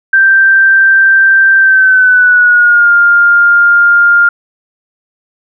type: tone with pitch glide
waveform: sine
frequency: 1568 to 1405 Hz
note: G6 to F6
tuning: 0 to +10 cents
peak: -3 dBFS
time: 0.13-4.29 s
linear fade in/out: 5 ms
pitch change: -190 cents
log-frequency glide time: 1.58-2.93 s
effects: none